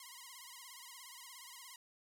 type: tone with vibrato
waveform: 5% pulse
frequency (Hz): 1015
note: B5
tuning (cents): +47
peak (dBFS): -39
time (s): 0-1.76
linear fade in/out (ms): 2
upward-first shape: sine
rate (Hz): 17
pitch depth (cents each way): 120
effects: none